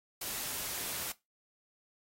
white noise, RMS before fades -38 dBFS, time 0.21-1.12 s, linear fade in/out 5 ms, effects noise-tail reverb RT60 0.2 s tail -19 dB re dry + AAC 48 kbps

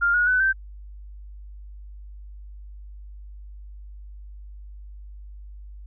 sine tone with pitch steps, 1400 / 1450.2 / 1502.2 / 1556.1 Hz, F6 / F#6 / F#6 / G6, +4 / -35 / +26 / -13 cents, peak -17 dBFS, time 0.01-0.53 s, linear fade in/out 20 ms, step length 130 ms, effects added 50 Hz sine -38 dBFS peak until 5.86 s

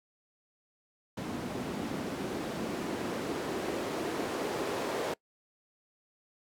white noise with band-pass filter sweep, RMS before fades -35 dBFS, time 1.17-5.14 s, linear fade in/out 5 ms, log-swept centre 210 to 440 Hz, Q 1.5, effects noise-tail reverb RT60 0.1 s tail -24 dB re dry

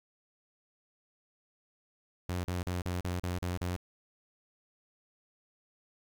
sawtooth tone bursts, 89.3 Hz, F2, 39 cents sharp, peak -28 dBFS, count 8, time 2.29-3.763 s, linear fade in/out 0 ms, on 150 ms, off 39 ms, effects 11-bit

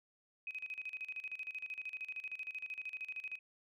sine tone with tremolo, 2525 Hz, D#7, 25 cents sharp, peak -39 dBFS, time 0.47-3.39 s, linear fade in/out 2 ms, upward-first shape square, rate 13 Hz, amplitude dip 80%, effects none

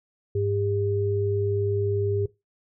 sine tone pair together, 101.3 / 402.2 Hz, G#2 / G4, -43 / +44 cents, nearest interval 2 octaves, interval 2387 cents, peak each -25 dBFS, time 0.35-2.26 s, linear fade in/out 5 ms, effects noise-tail reverb RT60 0.2 s tail -18 dB re dry

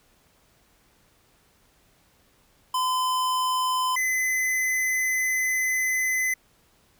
square tone pair in turn, 1020 / 2029 Hz, C6 / B6, -44 / +46 cents, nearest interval octave, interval 1190 cents, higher second, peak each -23 dBFS, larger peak neither, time 2.74-3.96 / 3.96-6.34 s, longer second, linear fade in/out 5 ms, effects pink hiss -62 dBFS RMS until 6.99 s

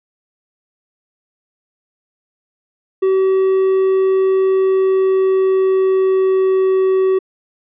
triangle tone with pitch glide, 381.3 to 378.9 Hz, G4 to F#4, -48 to +41 cents, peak -9 dBFS, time 3.02-7.19 s, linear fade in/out 10 ms, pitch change -11 cents, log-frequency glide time 4.5-6.81 s, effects resampled to 8000 Hz

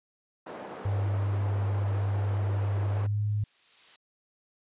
white band-pass noise, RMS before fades -41 dBFS, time 0.46-3.07 s, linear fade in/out 10 ms, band 220 to 770 Hz, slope 12 dB/octave
sine tone with pitch glide, 100 to 104.49 Hz, G2 to G#2, +35 to +11 cents, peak -25 dBFS, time 0.85-3.44 s, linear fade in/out 5 ms, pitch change +76 cents, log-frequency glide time 2.9-3.19 s
blue noise with exponential growth, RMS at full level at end -44 dBFS, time 2.53-3.96 s, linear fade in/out 2 ms, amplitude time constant 310 ms
effects resampled to 8000 Hz

